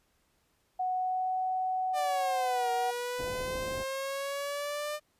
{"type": "tone with pitch glide", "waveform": "sine", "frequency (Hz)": [739, 746.3], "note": ["F#5", "F#5"], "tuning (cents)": [-2, 15], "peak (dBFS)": -28, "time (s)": [0.79, 2.91], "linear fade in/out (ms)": 10, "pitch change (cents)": 17, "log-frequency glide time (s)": [0.93, 1.36]}
{"type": "exponential two-way sweep", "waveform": "sawtooth", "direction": "down then up", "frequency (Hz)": [602, 471.4, 602], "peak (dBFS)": -29, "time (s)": [1.93, 5], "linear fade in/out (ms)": 50, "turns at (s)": 2.71}
{"type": "low-pass noise", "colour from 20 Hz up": "pink", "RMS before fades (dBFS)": -42, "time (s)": [3.18, 3.84], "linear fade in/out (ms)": 20, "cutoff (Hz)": 820, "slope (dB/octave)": 96}
{"effects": ["pink hiss -72 dBFS RMS until 5.19 s", "resampled to 32000 Hz"]}